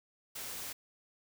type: noise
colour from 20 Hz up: white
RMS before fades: -42 dBFS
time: 0.35-0.73 s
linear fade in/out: 10 ms
effects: none